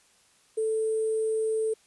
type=tone with sample-and-hold; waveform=sine; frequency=440 Hz; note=A4; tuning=in tune; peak=-24 dBFS; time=0.57-1.74 s; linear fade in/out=10 ms; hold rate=8820 Hz; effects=white hiss -62 dBFS RMS until 1.86 s + resampled to 24000 Hz